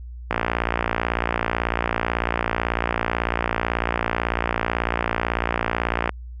click train, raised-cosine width 0.5 ms, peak -5 dBFS, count 337, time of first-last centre 0.31-6.093 s, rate 58.1 Hz, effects added 60 Hz sine -33 dBFS peak until 6.4 s

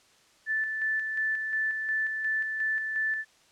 sine tone with tremolo, 1756 Hz, A6, 4 cents flat, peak -25 dBFS, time 0.46-3.25 s, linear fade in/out 50 ms, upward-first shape square, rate 2.8 Hz, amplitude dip 40%, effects white hiss -61 dBFS RMS until 3.51 s + low-pass 7000 Hz 12 dB/octave

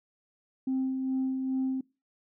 sine tone with tremolo, 262.6 Hz, C4, 6 cents sharp, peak -24 dBFS, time 0.67-1.81 s, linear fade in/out 5 ms, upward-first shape sine, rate 2.4 Hz, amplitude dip 40%, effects noise-tail reverb RT60 0.3 s tail -24 dB re dry + tanh soft clip ceiling -23 dBFS

